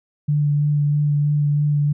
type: tone with vibrato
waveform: sine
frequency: 146.83 Hz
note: D3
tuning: in tune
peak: -15 dBFS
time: 0.28-1.93 s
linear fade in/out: 10 ms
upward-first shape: sine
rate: 3.1 Hz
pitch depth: 14 cents each way
effects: none